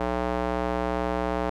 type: tone with band-pass filter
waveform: square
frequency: 61.3 Hz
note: B1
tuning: 12 cents flat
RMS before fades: -27 dBFS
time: 0-1.5 s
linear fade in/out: 5 ms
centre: 710 Hz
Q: 1.1
effects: none